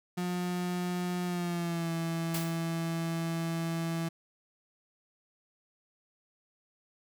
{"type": "tone with pitch glide", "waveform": "35% pulse", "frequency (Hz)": [178.5, 165.59], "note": ["F3", "E3"], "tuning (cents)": [38, 8], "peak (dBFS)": -29, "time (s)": [0.17, 4.09], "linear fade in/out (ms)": 10, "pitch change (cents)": -130, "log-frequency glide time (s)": [1.25, 1.91]}
{"type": "noise with exponential decay", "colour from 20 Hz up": "white", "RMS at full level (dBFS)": -34, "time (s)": [2.34, 2.69], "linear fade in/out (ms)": 5, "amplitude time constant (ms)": 75}
{"effects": []}